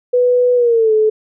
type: tone with pitch glide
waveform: sine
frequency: 493.9 to 432.5 Hz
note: B4 to A4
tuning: 0 to -30 cents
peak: -9 dBFS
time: 0.13-1.1 s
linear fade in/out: 10 ms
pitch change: -230 cents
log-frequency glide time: 0.55-0.93 s
effects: none